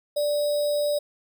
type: tone with sample-and-hold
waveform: sine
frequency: 587.3 Hz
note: D5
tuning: in tune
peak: -21 dBFS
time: 0.16-0.99 s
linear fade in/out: 10 ms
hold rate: 4410 Hz
effects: none